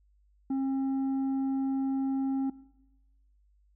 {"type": "tone with tanh clipping", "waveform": "sine", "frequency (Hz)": 268.8, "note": "C4", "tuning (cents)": 47, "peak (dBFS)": -28, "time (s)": [0.5, 2.5], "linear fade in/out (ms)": 5, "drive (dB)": 5, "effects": ["noise-tail reverb RT60 1.0 s tail -20 dB re dry", "added 50 Hz sine -62 dBFS peak until 3.75 s"]}